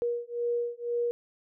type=beating tone pair; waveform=sine; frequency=475.5 / 477.5 Hz; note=A#4 / A#4; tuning=+34 / +42 cents; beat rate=2 Hz; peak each=-31 dBFS; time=0.02-1.11 s; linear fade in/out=0 ms; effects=none